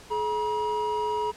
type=tone pair together; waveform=triangle; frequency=425.6 / 958.5 Hz; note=G#4 / A#5; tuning=+42 / +48 cents; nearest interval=octave + major second; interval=1406 cents; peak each=-27 / -25 dBFS; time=0.1-1.32 s; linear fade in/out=20 ms; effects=pink hiss -48 dBFS RMS until 1.36 s + low-pass 9000 Hz 12 dB/octave